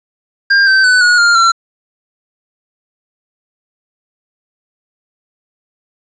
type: tone with pitch steps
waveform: square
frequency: 1601 / 1549.1 / 1499 / 1450.4 / 1403.4 / 1358 Hz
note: G6 / G6 / F#6 / F#6 / F6 / F6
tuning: +36 / -21 / +22 / -35 / +8 / -49 cents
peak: -7 dBFS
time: 0.5-1.52 s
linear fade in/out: 10 ms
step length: 170 ms
effects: resampled to 16000 Hz + 7-bit